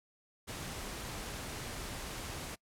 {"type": "noise", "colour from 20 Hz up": "pink", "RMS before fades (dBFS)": -42, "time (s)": [0.47, 2.56], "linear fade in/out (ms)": 20, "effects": ["noise-tail reverb RT60 0.1 s tail -24 dB re dry", "low-pass 12000 Hz 12 dB/octave"]}